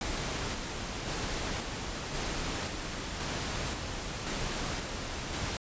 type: noise with tremolo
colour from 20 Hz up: pink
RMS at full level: -34 dBFS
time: 0.01-5.57 s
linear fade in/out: 2 ms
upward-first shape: square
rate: 0.94 Hz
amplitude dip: 30%
effects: resampled to 16000 Hz